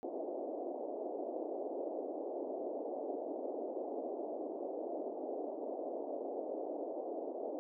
white band-pass noise, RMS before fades -41 dBFS, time 0.03-7.59 s, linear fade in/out 0 ms, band 280 to 690 Hz, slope 48 dB/octave, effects none

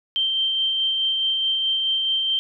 sine tone with tremolo, 3136 Hz, G7, in tune, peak -18 dBFS, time 0.16-2.39 s, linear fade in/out 0 ms, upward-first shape sine, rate 4.7 Hz, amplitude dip 25%, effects none

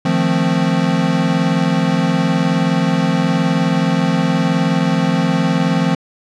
square chord, F dominant seventh, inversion third, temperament equal, 155.56 / 174.61 / 220 / 261.6 Hz, Eb3 / F3 / A3 / C4, 0 / 0 / 0 / 0 cents, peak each -21 / -17 / -22 / -20 dBFS, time 0.05-5.95 s, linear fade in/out 5 ms, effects low-pass 5000 Hz 12 dB/octave

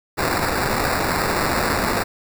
blue noise with sample-and-hold, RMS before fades -21 dBFS, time 0.17-2.04 s, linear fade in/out 20 ms, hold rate 3150 Hz, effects none

